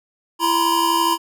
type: tone cluster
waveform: square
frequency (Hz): 336.8 / 956 / 1028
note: E4 / A#5 / C6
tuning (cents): +37 / +43 / -31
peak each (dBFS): -24 / -20 / -20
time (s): 0.39-1.18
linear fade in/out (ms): 50
effects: none